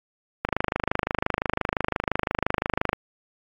click train, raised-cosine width 0.5 ms, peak -7 dBFS, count 65, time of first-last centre 0.45-2.931 s, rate 25.8 Hz, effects AAC 64 kbps

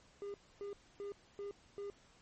triangle tone bursts, 404 Hz, G#4, 48 cents flat, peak -39 dBFS, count 5, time 0.22-1.9 s, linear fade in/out 0 ms, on 120 ms, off 270 ms, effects pink hiss -66 dBFS RMS until 2.21 s + MP3 32 kbps

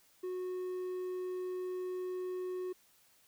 triangle tone, 366.3 Hz, F#4, 17 cents flat, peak -34 dBFS, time 0.23-2.73 s, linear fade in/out 10 ms, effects white hiss -67 dBFS RMS until 3.27 s

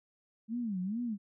sine tone with vibrato, 210.2 Hz, G#3, 21 cents sharp, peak -32 dBFS, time 0.48-1.18 s, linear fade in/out 50 ms, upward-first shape sine, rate 2.3 Hz, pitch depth 260 cents each way, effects none

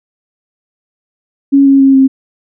sine tone with pitch steps, 277.2 / 273.7 / 270.2 / 266.8 Hz, C#4 / C#4 / C#4 / C4, 0 / -22 / -44 / +34 cents, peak -3 dBFS, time 1.52-2.08 s, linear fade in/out 20 ms, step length 140 ms, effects none

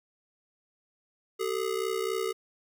square ring-modulated tone, 415.3 Hz, G#4, in tune, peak -26 dBFS, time 1.39-2.33 s, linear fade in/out 20 ms, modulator 31.9 Hz, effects 11-bit

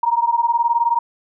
sine beating tone pair, 932.3 / 951.3 Hz, A#5 / A#5, 0 / +35 cents, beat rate 19 Hz, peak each -17 / -18 dBFS, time 0.03-0.99 s, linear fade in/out 5 ms, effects none

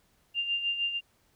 sine tone with tremolo, 2794 Hz, F7, in tune, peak -25 dBFS, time 0.34-1.01 s, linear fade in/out 50 ms, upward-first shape sine, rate 6.5 Hz, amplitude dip 60%, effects pink hiss -68 dBFS RMS until 1.35 s

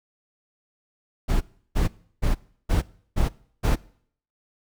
brown noise bursts, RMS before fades -20 dBFS, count 6, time 1.28-3.76 s, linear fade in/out 20 ms, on 130 ms, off 340 ms, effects noise-tail reverb RT60 0.6 s tail -22 dB re dry

